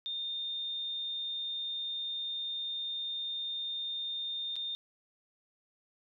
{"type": "tone with dropouts", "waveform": "sine", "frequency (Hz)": 3635, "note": "A#7", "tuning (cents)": -44, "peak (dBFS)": -34, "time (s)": [0.06, 4.75], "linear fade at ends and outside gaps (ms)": 0, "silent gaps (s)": [4.557, 4.564], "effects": []}